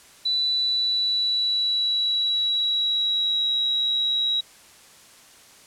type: tone with pitch glide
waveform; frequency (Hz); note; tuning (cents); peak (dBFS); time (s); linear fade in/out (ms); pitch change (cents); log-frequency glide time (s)
sine; 3974 to 3859; B7 to B7; +10 to -41; -20; 0.25-4.41; 10; -51; 0.47-3.5
effects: white hiss -50 dBFS RMS until 5.66 s + low-pass 10000 Hz 12 dB/octave